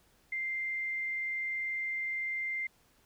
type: tone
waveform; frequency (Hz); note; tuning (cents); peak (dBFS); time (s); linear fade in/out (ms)
sine; 2093; C7; 0; -32; 0.32-2.67; 5
effects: pink hiss -67 dBFS RMS until 3.05 s